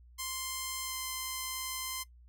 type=tone with pitch glide; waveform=5% pulse; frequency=1046.5 to 1038.7 Hz; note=C6 to C6; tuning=0 to -13 cents; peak=-24 dBFS; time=0.18-2.04 s; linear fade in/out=20 ms; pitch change=-13 cents; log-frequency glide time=0.84-0.94 s; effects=noise-tail reverb RT60 0.1 s tail -19 dB re dry + added 60 Hz sine -54 dBFS peak until 2.28 s